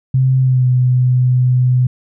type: tone with pitch glide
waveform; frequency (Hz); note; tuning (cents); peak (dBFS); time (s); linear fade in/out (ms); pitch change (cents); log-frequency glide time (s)
sine; 130.8 to 126.13; C3 to B2; 0 to +37; -9; 0.14-1.87; 5; -63; 0.4-0.67
effects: none